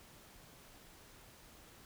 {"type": "silence", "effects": ["pink hiss -59 dBFS RMS until 1.85 s"]}